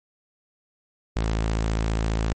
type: tone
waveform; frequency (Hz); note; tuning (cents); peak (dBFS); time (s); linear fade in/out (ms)
sawtooth; 54.8; A1; -6; -18; 1.16-2.33; 5
effects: MP3 32 kbps